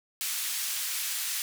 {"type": "band-pass noise", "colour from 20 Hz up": "white", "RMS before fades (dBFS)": -32, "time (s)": [0.21, 1.42], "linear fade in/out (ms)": 0, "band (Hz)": [1800, 15000], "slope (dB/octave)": 12, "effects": []}